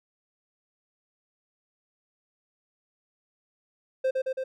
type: tone with echo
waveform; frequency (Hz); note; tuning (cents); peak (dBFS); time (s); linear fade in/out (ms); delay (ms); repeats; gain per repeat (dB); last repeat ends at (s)
triangle; 523.3; C5; 0; -20; 4.04-4.11; 10; 110; 3; -2; 4.44
effects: none

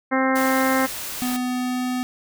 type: harmonic tone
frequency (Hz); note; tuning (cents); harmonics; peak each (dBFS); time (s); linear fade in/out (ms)
263.4; C4; +12; 1 / 2 / 3 / 4 / 5 / 6 / 7 / 8; -21 / -24 / -26 / -27 / -28 / -29 / -29 / -30; 0.11-0.87; 20
type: noise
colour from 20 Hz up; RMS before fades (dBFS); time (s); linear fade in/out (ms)
white; -31; 0.35-1.37; 10
type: tone with pitch glide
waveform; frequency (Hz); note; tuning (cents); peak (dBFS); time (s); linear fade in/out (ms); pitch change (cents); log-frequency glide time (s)
square; 250 to 251.4; B3 to B3; +21 to +31; -23; 1.22-2.03; 0; +10; 1.44-1.86
effects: none

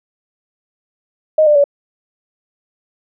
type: tone with pitch steps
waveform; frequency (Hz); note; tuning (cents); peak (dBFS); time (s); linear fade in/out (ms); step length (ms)
sine; 622.3 / 595.6 / 570; D#5 / D5 / C#5; 0 / +24 / +48; -7; 1.38-1.641; 5; 87
effects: none

